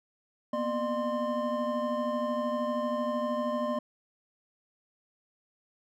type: tone cluster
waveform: triangle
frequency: 237.6 / 250.5 / 602 / 1047 Hz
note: A#3 / B3 / D5 / C6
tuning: +33 / +25 / +43 / +1 cents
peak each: -32 / -36 / -29 / -33 dBFS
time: 0.53-3.79 s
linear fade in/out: 5 ms
effects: none